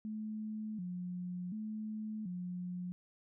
sine tone with vibrato, 196.6 Hz, G3, 5 cents sharp, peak -38 dBFS, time 0.05-2.92 s, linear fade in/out 0 ms, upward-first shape square, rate 0.68 Hz, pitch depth 160 cents each way, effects none

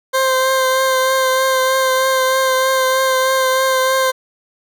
20% pulse tone with vibrato, 523.3 Hz, C5, in tune, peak -8 dBFS, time 0.13-4.12 s, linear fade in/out 20 ms, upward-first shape triangle, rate 3.2 Hz, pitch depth 20 cents each way, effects none

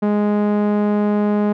sawtooth tone with low-pass filter, 207.7 Hz, G#3, in tune, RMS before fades -17 dBFS, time 0.02-1.53 s, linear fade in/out 10 ms, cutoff 1000 Hz, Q 0.65, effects none

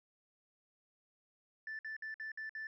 sine tone bursts, 1760 Hz, A6, in tune, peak -39 dBFS, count 6, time 1.67-2.67 s, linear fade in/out 2 ms, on 120 ms, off 56 ms, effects tanh soft clip ceiling -38 dBFS

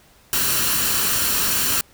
white noise with comb filter, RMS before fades -20 dBFS, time 0.33-1.81 s, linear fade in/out 0 ms, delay 0.7 ms, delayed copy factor +0.5, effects pink hiss -53 dBFS RMS until 1.93 s

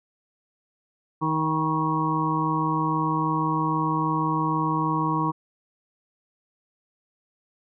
harmonic tone with a mistuned harmonic, 157.5 Hz, D#3, 21 cents sharp, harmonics 1 / 2 / 3 / 5 / 6 / 7, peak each -27 / -27 / -37 / -37 / -27 / -27 dBFS, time 1.21-5.32 s, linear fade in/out 20 ms, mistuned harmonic 6, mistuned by +25 cents, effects none

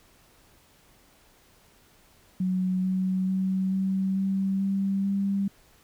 sine tone with pitch steps, 185 / 187.04 / 189.11 / 191.19 / 193.3 / 195.44 / 197.59 Hz, F#3 / F#3 / F#3 / G3 / G3 / G3 / G3, 0 / +19 / +38 / -43 / -24 / -5 / +14 cents, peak -23 dBFS, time 2.4-5.48 s, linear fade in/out 5 ms, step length 440 ms, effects pink hiss -59 dBFS RMS until 5.83 s

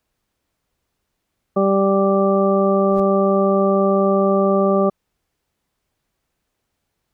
harmonic tone, 195.7 Hz, G3, 3 cents flat, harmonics 1 / 2 / 3 / 4 / 6, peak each -18 / -18 / -18 / -27 / -23 dBFS, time 1.56-4.9 s, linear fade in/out 10 ms
brown noise with exponential growth, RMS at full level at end -30 dBFS, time 2.85-3 s, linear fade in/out 2 ms, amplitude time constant 31 ms
effects pink hiss -75 dBFS RMS until 7.13 s

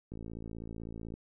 click train, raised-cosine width 3 ms, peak -30 dBFS, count 58, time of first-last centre 0.12-1.14 s, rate 55.9 Hz, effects none

